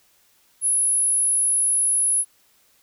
sine tone, 10548 Hz, E9, in tune, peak -17 dBFS, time 0.61-2.25 s, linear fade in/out 50 ms, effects white hiss -60 dBFS RMS until 2.82 s

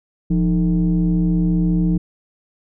sine tone with frequency modulation, 173.2 Hz, F3, 14 cents flat, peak -13 dBFS, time 0.3-1.98 s, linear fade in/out 10 ms, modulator 136 Hz, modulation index 0.8, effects tanh soft clip ceiling -9 dBFS

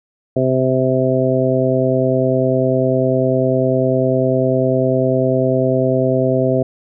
harmonic tone, 130 Hz, C3, 11 cents flat, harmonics 1 / 2 / 3 / 4 / 5, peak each -19 / -19 / -19 / -19 / -19 dBFS, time 0.36-6.63 s, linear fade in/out 5 ms, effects none

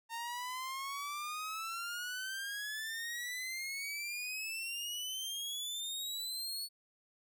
sawtooth exponential sweep, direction up, 912 to 4441 Hz, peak -35 dBFS, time 0.09-6.69 s, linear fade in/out 50 ms, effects none

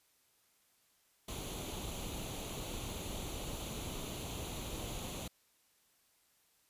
pink noise with comb filter, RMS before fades -42 dBFS, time 1.28-5.28 s, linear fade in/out 5 ms, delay 0.29 ms, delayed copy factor +0.65, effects white hiss -72 dBFS RMS until 6.69 s + resampled to 32000 Hz

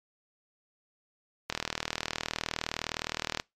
click train, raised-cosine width 0.2 ms, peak -12 dBFS, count 76, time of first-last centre 1.5-3.399 s, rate 39.5 Hz, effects noise-tail reverb RT60 0.2 s tail -24 dB re dry + MP3 96 kbps

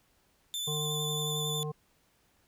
sawtooth tone with vibrato, 3520 Hz, A7, in tune, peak -30 dBFS, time 0.54-1.63 s, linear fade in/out 0 ms, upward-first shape square, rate 11 Hz, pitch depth 17 cents each way
harmonic tone, 151.3 Hz, D#3, 48 cents flat, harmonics 1 / 3 / 5 / 7, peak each -34 / -38 / -46 / -45 dBFS, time 0.67-1.72 s, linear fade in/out 10 ms
effects pink hiss -69 dBFS RMS until 2.47 s

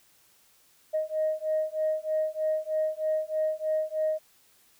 sine beating tone pair, 622.3 / 625.5 Hz, D#5 / D#5, 0 / +9 cents, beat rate 3.2 Hz, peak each -28 dBFS, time 0.93-4.19 s, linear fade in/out 20 ms, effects tanh soft clip ceiling -19 dBFS + white hiss -62 dBFS RMS until 4.79 s

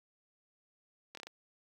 slowing click train, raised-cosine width 0.2 ms, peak -28 dBFS, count 5, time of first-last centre 1.15-1.27 s, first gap 23 ms, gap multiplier 1.18, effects high-pass 200 Hz 12 dB/octave + 9-bit

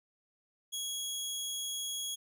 20% pulse tone, 3322 Hz, G#7, in tune, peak -30 dBFS, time 0.72-2.16 s, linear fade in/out 20 ms, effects none

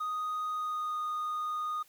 triangle tone with pitch glide, 1244.5 to 1232.3 Hz, D#6 to D#6, 0 to -17 cents, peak -29 dBFS, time 0-1.83 s, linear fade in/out 10 ms, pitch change -17 cents, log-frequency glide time 0.51-0.99 s, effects tanh soft clip ceiling -25 dBFS + white hiss -63 dBFS RMS until 1.88 s

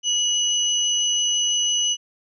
sine tone pair together, 2917 / 6089 Hz, F#7 / F#8, -25 / +49 cents, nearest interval octave + minor second, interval 1274 cents, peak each -20 / -23 dBFS, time 0.03-1.97 s, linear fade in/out 50 ms, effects none

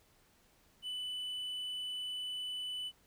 triangle tone, 2990 Hz, F#7, 17 cents sharp, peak -36 dBFS, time 0.82-2.92 s, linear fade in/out 50 ms, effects pink hiss -68 dBFS RMS until 3.06 s

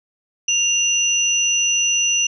sine tone pair together, 2794 / 5944 Hz, F7 / F#8, 0 / +7 cents, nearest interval octave + minor second, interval 1307 cents, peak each -18 dBFS, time 0.48-2.27 s, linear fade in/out 5 ms, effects none

